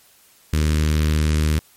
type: tone with notch filter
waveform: sawtooth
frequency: 76.7 Hz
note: D#2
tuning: 24 cents flat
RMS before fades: -18 dBFS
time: 0.53-1.59 s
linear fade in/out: 0 ms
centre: 740 Hz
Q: 0.59
effects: white hiss -53 dBFS RMS until 1.76 s + MP3 64 kbps